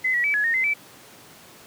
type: tone with pitch steps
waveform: sine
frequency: 2035 / 1930 / 2300 / 1691 / 1845 / 2059 / 2315 Hz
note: C7 / B6 / D7 / G#6 / A#6 / C7 / D7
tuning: -49 / -40 / -37 / +31 / -18 / -28 / -25 cents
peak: -19 dBFS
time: 0.04-0.74 s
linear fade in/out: 10 ms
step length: 100 ms
effects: pink hiss -47 dBFS RMS until 1.66 s + high-pass 150 Hz 12 dB/octave